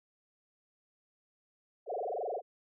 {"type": "tone with frequency modulation", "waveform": "sine", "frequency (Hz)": 583, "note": "D5", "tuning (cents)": -13, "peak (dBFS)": -33, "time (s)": [1.86, 2.42], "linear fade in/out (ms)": 50, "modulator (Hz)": 22.4, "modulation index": 7.4, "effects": []}